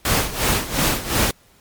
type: noise with tremolo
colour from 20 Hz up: pink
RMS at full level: -17 dBFS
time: 0.05-1.31 s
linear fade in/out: 2 ms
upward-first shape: sine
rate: 2.8 Hz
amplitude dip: 80%
effects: pink hiss -54 dBFS RMS until 1.6 s + MP3 96 kbps